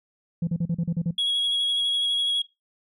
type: tone bursts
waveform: sine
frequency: 169.4 Hz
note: E3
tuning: 48 cents sharp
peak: -19 dBFS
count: 8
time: 0.42-1.11 s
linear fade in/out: 5 ms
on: 53 ms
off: 38 ms
type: tone with vibrato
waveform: sine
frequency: 3321 Hz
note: G#7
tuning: 1 cent flat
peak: -19 dBFS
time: 1.18-2.42 s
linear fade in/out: 5 ms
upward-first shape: sine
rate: 12 Hz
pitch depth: 14 cents each way
effects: noise-tail reverb RT60 0.2 s tail -20 dB re dry + tanh soft clip ceiling -20 dBFS